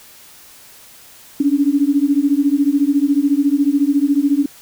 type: beating tone pair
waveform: sine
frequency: 277.2 / 291.2 Hz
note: C#4 / D4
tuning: 0 / -15 cents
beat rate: 14 Hz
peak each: -15 dBFS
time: 1.4-4.46 s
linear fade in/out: 5 ms
effects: white hiss -43 dBFS RMS until 4.61 s